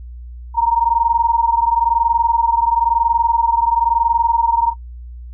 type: tone pair together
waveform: sine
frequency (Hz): 922 / 943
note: A#5 / A#5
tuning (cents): -19 / +20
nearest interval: unison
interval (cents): 39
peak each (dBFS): -15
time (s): 0.54-4.74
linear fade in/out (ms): 50
effects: noise-tail reverb RT60 0.1 s tail -19 dB re dry + added 60 Hz sine -30 dBFS peak until 5.33 s